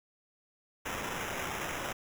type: noise with sample-and-hold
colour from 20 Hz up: blue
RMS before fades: -37 dBFS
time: 0.85-1.93 s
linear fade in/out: 10 ms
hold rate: 4410 Hz
effects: none